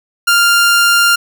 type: tone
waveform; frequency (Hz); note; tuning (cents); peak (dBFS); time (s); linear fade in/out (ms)
sawtooth; 1396.9; F6; 0; -4; 0.27-1.16; 10
effects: none